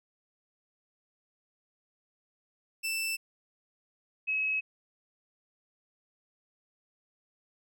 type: tone pair in turn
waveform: sawtooth / sine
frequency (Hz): 2659 / 2565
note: E7 / E7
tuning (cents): +14 / -48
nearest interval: minor second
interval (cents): 62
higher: first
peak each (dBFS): -27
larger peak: neither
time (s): 2.83-3.17 / 4.27-4.61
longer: neither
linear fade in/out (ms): 20
effects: none